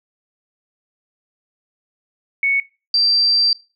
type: tone pair in turn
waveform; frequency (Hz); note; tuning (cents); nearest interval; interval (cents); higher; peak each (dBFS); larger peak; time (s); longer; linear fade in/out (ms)
sine; 2217 / 4698; C#7 / D8; 0 / 0; octave + minor second; 1300; second; -14 / -12; second; 2.43-2.6 / 2.94-3.53; second; 2
effects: noise-tail reverb RT60 0.3 s tail -21 dB re dry